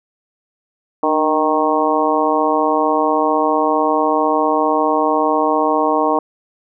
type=harmonic tone with a mistuned harmonic; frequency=155.56 Hz; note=D#3; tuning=in tune; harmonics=2 / 3 / 4 / 5 / 6 / 7; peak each=-20 / -20 / -20 / -20 / -20 / -20 dBFS; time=1.03-6.19 s; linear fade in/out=2 ms; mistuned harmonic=2; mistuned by=-49 cents; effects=none